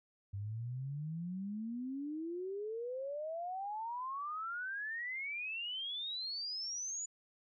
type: exponential sweep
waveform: sine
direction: up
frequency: 97 to 7000 Hz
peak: -38 dBFS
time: 0.33-7.06 s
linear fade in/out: 10 ms
effects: none